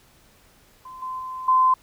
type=tone with level steps; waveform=sine; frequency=1031 Hz; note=C6; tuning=26 cents flat; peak=-37 / -28 / -30 / -14 dBFS; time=0.85-1.74 s; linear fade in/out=5 ms; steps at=1.02 / 1.19 / 1.48 s; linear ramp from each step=5 ms; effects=pink hiss -56 dBFS RMS until 1.82 s